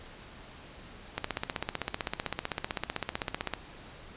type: click train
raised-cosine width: 0.3 ms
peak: -14 dBFS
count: 38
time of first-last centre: 1.18-3.537 s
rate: 15.7 Hz
effects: pink hiss -49 dBFS RMS until 4.16 s + resampled to 8000 Hz